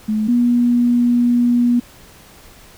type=tone pair in turn; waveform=sine; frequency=215.2 / 241.4 Hz; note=A3 / B3; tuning=-38 / -39 cents; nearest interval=major second; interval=199 cents; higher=second; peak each=-15 / -11 dBFS; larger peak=second; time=0.08-0.28 / 0.28-1.8 s; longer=second; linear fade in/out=10 ms; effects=pink hiss -44 dBFS RMS until 2.77 s